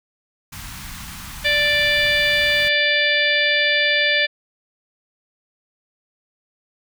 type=band-stop noise; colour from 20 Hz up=pink; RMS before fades=-34 dBFS; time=0.52-2.69 s; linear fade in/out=10 ms; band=220 to 940 Hz; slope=24 dB/octave
type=harmonic tone; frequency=587.3 Hz; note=D5; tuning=in tune; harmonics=1 / 3 / 4 / 5 / 6 / 7 / 8; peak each=-24 / -19 / -21 / -26 / -22 / -33 / -29 dBFS; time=1.44-4.27 s; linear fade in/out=20 ms
effects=none